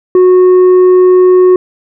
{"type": "tone with tanh clipping", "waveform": "sine", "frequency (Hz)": 366.5, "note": "F#4", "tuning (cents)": -16, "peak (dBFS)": -3, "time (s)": [0.15, 1.56], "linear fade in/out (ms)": 2, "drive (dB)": 4, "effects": []}